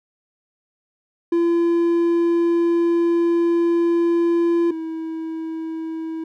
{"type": "tone pair in turn", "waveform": "triangle", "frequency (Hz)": [340, 323.1], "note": ["F4", "E4"], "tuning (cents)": [-46, -35], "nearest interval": "minor second", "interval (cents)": 89, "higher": "first", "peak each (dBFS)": [-13, -23], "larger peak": "first", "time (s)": [[1.32, 4.71], [4.71, 6.24]], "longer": "first", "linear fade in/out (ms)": 5, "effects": []}